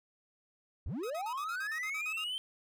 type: linear sweep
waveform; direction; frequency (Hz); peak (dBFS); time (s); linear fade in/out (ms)
triangle; up; 46.25 to 3136; -33; 0.86-2.38; 0
type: tone bursts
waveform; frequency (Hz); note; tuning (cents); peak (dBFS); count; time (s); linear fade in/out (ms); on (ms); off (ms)
sawtooth; 1267; D#6; +31; -39; 11; 1.03-2.243; 5; 73; 41
effects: none